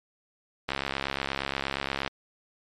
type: click train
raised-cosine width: 0.3 ms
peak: -12 dBFS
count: 96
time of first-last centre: 0.69-2.077 s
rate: 68.5 Hz
effects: MP3 64 kbps